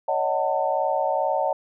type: chord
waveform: sine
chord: D# half-diminished seventh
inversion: third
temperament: just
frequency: 560 / 622.3 / 746.7 / 896 Hz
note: C#5 / D#5 / F#5 / A5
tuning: +18 / 0 / +16 / +31 cents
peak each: -26 dBFS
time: 0.08-1.53 s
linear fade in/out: 5 ms
effects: none